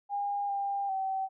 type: tone with pitch steps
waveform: sine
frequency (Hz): 810 / 798 / 768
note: G#5 / G5 / G5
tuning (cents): -43 / +31 / -36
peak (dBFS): -29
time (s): 0.09-1.29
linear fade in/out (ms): 50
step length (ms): 400
effects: none